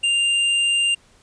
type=tone with hard clipping; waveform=sine; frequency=2794 Hz; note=F7; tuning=in tune; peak=-18 dBFS; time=0.03-0.95 s; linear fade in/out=10 ms; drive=10 dB; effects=pink hiss -55 dBFS RMS until 1.22 s + resampled to 22050 Hz